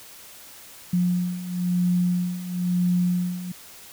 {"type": "beating tone pair", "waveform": "sine", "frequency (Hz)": [177.7, 178.7], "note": ["F3", "F3"], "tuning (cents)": [30, 40], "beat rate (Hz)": 1, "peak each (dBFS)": [-26, -22], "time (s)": [0.93, 3.52], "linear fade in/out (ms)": 5, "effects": ["white hiss -45 dBFS RMS until 3.92 s"]}